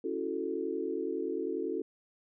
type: chord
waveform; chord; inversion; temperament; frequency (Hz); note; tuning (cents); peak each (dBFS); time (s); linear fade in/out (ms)
sine; F# minor seventh; second; equal; 277.2 / 329.6 / 370 / 440; C#4 / E4 / F#4 / A4; 0 / 0 / 0 / 0; -39 / -37 / -36 / -36; 0.04-1.82; 5
effects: none